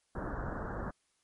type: low-pass noise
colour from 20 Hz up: pink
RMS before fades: -38 dBFS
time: 0.15-0.91 s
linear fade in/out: 5 ms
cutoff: 1700 Hz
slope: 96 dB/octave
effects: white hiss -75 dBFS RMS until 1.23 s + MP3 48 kbps